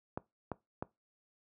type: clicks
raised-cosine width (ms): 1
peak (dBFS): -22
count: 3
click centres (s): 0.175 / 0.517 / 0.825
effects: noise-tail reverb RT60 0.2 s tail -20 dB re dry + high-pass 80 Hz 12 dB/octave